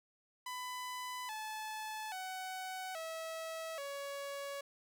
sawtooth tone with pitch steps, 1000 / 865.5 / 749.2 / 648.4 / 561.2 Hz, B5 / A5 / F#5 / E5 / C#5, +21 / -29 / +21 / -29 / +21 cents, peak -37 dBFS, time 0.46-4.61 s, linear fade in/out 5 ms, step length 830 ms, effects none

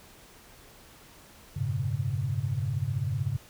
sine tone cluster, 89.5 / 102.9 / 123.4 / 139.1 Hz, F2 / G#2 / B2 / C#3, +43 / -16 / -1 / +6 cents, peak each -37 / -31 / -33 / -31 dBFS, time 1.56-3.37 s, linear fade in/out 10 ms, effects pink hiss -53 dBFS RMS until 3.49 s

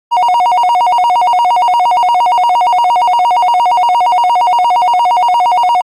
triangle tone with vibrato, 830.6 Hz, G#5, in tune, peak -5 dBFS, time 0.11-5.82 s, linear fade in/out 20 ms, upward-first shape square, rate 8.6 Hz, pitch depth 230 cents each way, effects AAC 64 kbps

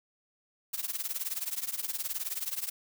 blue noise with tremolo, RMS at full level -31 dBFS, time 0.73-2.7 s, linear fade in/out 10 ms, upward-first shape triangle, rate 19 Hz, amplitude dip 95%, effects none

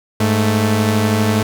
sawtooth tone pair together, 103.83 / 220 Hz, G#2 / A3, 0 / 0 cents, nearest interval octave + minor second, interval 1300 cents, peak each -12 dBFS, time 0.2-1.43 s, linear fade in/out 5 ms, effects none

